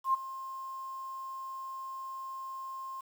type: tone with ADSR envelope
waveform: sine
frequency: 1061 Hz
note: C6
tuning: 24 cents sharp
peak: -22 dBFS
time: 0.04-3.01 s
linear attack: 98 ms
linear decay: 15 ms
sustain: -16 dB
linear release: 7 ms
effects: 9-bit